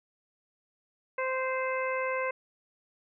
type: harmonic tone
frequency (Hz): 520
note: C5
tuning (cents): -11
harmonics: 1 / 2 / 3 / 4 / 5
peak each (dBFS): -31 / -34 / -38 / -36 / -41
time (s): 1.18-2.31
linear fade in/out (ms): 5
effects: none